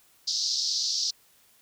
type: band-pass noise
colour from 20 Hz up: pink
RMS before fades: -28 dBFS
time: 0.27-1.11 s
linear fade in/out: 10 ms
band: 4300 to 5700 Hz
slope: 48 dB/octave
effects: white hiss -61 dBFS RMS until 1.61 s